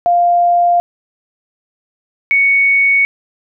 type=tone pair in turn; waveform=sine; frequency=698.5 / 2225 Hz; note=F5 / C#7; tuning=0 / +6 cents; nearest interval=octave + minor sixth; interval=2006 cents; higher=second; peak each=-8 dBFS; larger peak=neither; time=0.06-0.8 / 2.31-3.05 s; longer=neither; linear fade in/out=0 ms; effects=none